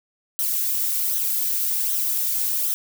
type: noise with flanger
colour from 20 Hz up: violet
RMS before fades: -23 dBFS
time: 0.39-2.74 s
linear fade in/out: 0 ms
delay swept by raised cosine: 0.41 to 2.91 ms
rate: 1.3 Hz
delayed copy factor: -0.55
effects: none